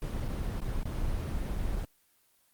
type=noise with dropouts; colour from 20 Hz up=brown; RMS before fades=-32 dBFS; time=0.02-1.85 s; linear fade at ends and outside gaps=2 ms; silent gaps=0.282-0.285 / 0.605-0.616 / 0.832-0.854 s; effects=white hiss -68 dBFS RMS until 2.53 s + Opus 24 kbps